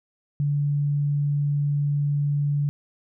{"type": "tone", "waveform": "sine", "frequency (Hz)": 144.5, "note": "D3", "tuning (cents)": -28, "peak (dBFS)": -20, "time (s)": [0.4, 2.69], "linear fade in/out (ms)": 0, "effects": []}